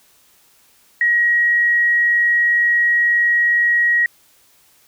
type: tone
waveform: sine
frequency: 1899 Hz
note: A#6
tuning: 32 cents sharp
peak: -12 dBFS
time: 1.01-4.06 s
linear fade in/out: 2 ms
effects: white hiss -54 dBFS RMS until 4.87 s